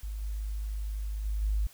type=tone with level steps; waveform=sine; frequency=51.91 Hz; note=G#1; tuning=in tune; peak=-33 / -31 / -28 / -25 dBFS; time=0.03-1.67 s; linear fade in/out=5 ms; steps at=0.21 / 1.24 / 1.41 s; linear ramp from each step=20 ms; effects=white hiss -56 dBFS RMS until 1.73 s